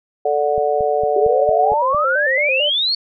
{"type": "chord", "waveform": "sine", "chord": "D major", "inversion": "second", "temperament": "just", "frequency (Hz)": [440.5, 587.3, 734.2], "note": ["A4", "D5", "F#5"], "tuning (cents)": [2, 0, -14], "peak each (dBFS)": -19, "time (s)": [0.25, 1.74], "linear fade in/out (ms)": 5}
{"type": "click train", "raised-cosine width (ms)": 5, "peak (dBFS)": -21, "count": 7, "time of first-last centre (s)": [0.58, 1.947], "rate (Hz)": 4.39}
{"type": "exponential sweep", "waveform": "sine", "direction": "up", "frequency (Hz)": [392, 4478], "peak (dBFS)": -15, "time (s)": [1.16, 2.95], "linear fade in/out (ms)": 5}
{"type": "tone with vibrato", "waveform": "sine", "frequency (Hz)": 558, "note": "C#5", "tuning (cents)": 11, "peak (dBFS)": -19, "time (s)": [1.71, 2.7], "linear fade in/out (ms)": 20, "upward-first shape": "square", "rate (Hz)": 4.5, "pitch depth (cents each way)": 99}
{"effects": []}